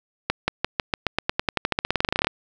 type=accelerating click train; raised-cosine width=0.3 ms; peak=-4 dBFS; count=26; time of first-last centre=0.3-2.27 s; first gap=180 ms; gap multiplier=0.92; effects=none